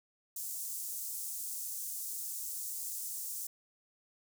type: high-pass noise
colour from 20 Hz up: pink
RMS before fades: -40 dBFS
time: 0.36-3.47 s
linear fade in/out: 5 ms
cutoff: 7100 Hz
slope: 24 dB/octave
effects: none